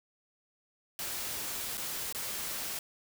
white noise with dropouts, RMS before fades -37 dBFS, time 0.99-2.79 s, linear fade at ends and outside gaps 1 ms, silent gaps 1.772-1.778 / 2.125-2.148 s, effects none

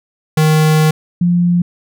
square / sine tone pair in turn, 155.56 / 175.02 Hz, D#3 / F3, 0 / +4 cents, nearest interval major second, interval 204 cents, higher second, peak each -9 dBFS, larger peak neither, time 0.37-0.91 / 1.21-1.62 s, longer first, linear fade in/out 5 ms, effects none

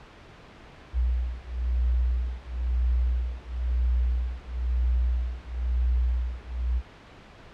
sine beating tone pair, 60.4 / 61.4 Hz, B1 / B1, -38 / -9 cents, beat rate 1 Hz, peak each -26 dBFS, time 0.93-6.82 s, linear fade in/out 50 ms, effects pink hiss -48 dBFS RMS until 7.53 s + low-pass 3000 Hz 12 dB/octave

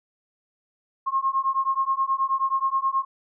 sine beating tone pair, 1070 / 1079.4 Hz, C6 / C#6, +38 / -46 cents, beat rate 9.4 Hz, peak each -24 dBFS, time 1.06-3.05 s, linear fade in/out 20 ms, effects none

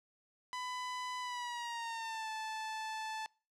sawtooth tone with pitch glide, 1000 to 875.6 Hz, B5 to A5, +21 to -9 cents, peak -35 dBFS, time 0.53-3.26 s, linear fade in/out 0 ms, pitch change -230 cents, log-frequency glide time 1.2-2.3 s, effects noise-tail reverb RT60 0.4 s tail -26 dB re dry + low-pass 7000 Hz 12 dB/octave

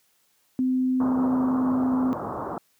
sine tone, 256.9 Hz, C4, 32 cents flat, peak -20 dBFS, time 0.59-2.13 s, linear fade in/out 0 ms
white low-pass noise, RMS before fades -32 dBFS, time 1-2.58 s, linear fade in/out 2 ms, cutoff 1200 Hz, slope 48 dB/octave
effects white hiss -66 dBFS RMS until 2.79 s + high-pass 100 Hz 12 dB/octave

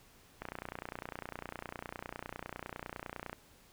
click train, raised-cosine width 0.5 ms, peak -25 dBFS, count 88, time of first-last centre 0.42-3.33 s, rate 29.9 Hz, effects pink hiss -62 dBFS RMS until 3.72 s

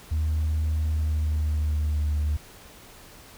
sine tone with pitch glide, 77.78 to 74.78 Hz, D#2 to D2, 0 to +32 cents, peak -20 dBFS, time 0.11-2.37 s, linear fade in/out 10 ms, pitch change -68 cents, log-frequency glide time 0.86-2.16 s, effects tanh soft clip ceiling -20 dBFS + pink hiss -48 dBFS RMS until 3.37 s

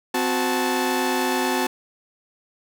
sawtooth tone cluster, 257.5 / 366.6 / 874 Hz, C4 / F#4 / A5, -28 / -16 / -12 cents, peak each -21 dBFS, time 0.14-1.67 s, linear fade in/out 5 ms, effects none

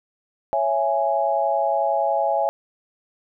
sine chord, C# minor, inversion none, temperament just, 554.4 / 665.2 / 831.5 Hz, C#5 / E5 / G#5, 0 / +16 / +2 cents, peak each -24 / -22 / -22 dBFS, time 0.53-2.49 s, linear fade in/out 0 ms, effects none

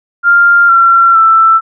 sine tone with pitch steps, 1396.9 / 1362.6 / 1329.2 Hz, F6 / F6 / E6, 0 / -43 / +14 cents, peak -3 dBFS, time 0.23-1.61 s, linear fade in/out 50 ms, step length 460 ms, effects none

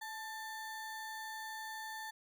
square ring-modulated tone, 1326 Hz, E6, 10 cents sharp, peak -40 dBFS, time 0.01-2.11 s, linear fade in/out 10 ms, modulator 458 Hz, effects none

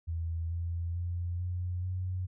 sine tone with pitch steps, 82.8 / 84.98 / 87.22 / 89.52 / 91.87 Hz, E2 / F2 / F2 / F2 / F#2, +8 / -47 / -2 / +43 / -12 cents, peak -31 dBFS, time 0.07-2.27 s, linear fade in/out 20 ms, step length 440 ms, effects none

